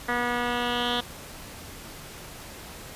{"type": "tone with low-pass filter sweep", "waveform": "10% pulse", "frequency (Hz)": 242.2, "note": "B3", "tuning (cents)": -34, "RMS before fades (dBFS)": -27, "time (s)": [0.08, 1.01], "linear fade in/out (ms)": 10, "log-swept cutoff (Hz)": [2000, 3400], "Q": 4.8, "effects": ["pink hiss -42 dBFS RMS until 2.95 s", "resampled to 32000 Hz"]}